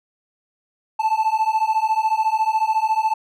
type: beating tone pair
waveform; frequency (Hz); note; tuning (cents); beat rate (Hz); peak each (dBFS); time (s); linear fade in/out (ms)
triangle; 870 / 884; A5 / A5; -20 / +8; 14; -18; 0.99-3.14; 10
effects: none